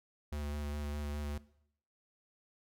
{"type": "tone with vibrato", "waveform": "square", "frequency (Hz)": 73.42, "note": "D2", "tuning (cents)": 0, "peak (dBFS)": -37, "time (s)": [0.32, 1.38], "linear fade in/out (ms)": 5, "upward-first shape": "square", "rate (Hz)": 4.9, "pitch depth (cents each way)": 14, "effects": ["noise-tail reverb RT60 0.7 s tail -19 dB re dry"]}